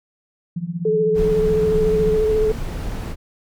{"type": "tone with tremolo", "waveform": "sine", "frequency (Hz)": 171.4, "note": "F3", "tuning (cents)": -32, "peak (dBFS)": -19, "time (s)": [0.56, 2.18], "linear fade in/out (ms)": 5, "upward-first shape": "triangle", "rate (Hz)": 16, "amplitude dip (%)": 95}
{"type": "tone with vibrato", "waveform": "sine", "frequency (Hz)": 432.8, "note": "A4", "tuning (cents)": -29, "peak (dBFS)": -15, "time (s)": [0.85, 2.52], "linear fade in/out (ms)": 5, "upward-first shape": "sine", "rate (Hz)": 14, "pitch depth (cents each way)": 21}
{"type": "noise", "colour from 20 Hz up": "brown", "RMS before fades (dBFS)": -25, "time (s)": [1.14, 3.16], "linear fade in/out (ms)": 50}
{"effects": []}